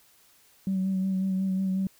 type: tone with vibrato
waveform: sine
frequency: 190 Hz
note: F#3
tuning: 46 cents sharp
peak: -23 dBFS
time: 0.67-1.87 s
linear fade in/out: 2 ms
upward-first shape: sine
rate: 5.5 Hz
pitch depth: 24 cents each way
effects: tanh soft clip ceiling -20 dBFS + white hiss -60 dBFS RMS until 1.99 s

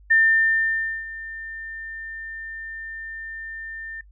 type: tone with ADSR envelope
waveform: sine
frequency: 1800 Hz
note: A6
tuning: 39 cents sharp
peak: -13 dBFS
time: 0.1-4.01 s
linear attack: 13 ms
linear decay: 930 ms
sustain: -19 dB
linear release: 3 ms
effects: noise-tail reverb RT60 0.1 s tail -24 dB re dry + added 50 Hz sine -47 dBFS peak until 4.11 s

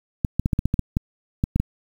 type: clicks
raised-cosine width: 5 ms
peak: -7 dBFS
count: 12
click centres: 0.248 / 0.396 / 0.459 / 0.532 / 0.591 / 0.656 / 0.741 / 0.793 / 0.969 / 1.439 / 1.56 / 1.6 s
effects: 7-bit

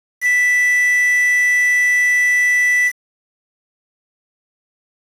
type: tone with quantisation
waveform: triangle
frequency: 1975.5 Hz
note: B6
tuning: in tune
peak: -10 dBFS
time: 0.21-2.92 s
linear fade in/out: 50 ms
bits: 5
effects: resampled to 32000 Hz

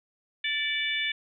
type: harmonic tone with a mistuned harmonic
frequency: 587.3 Hz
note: D5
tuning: in tune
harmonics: 3 / 4 / 5 / 6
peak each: -32 / -30 / -34 / -32 dBFS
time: 0.44-1.12 s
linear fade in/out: 5 ms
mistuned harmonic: 4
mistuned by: -30 cents
effects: none

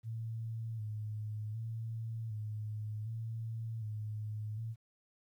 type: tone with vibrato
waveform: sine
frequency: 110 Hz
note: A2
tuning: in tune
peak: -37 dBFS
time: 0.03-4.76 s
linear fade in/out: 50 ms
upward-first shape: square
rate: 0.66 Hz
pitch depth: 47 cents each way
effects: 12-bit

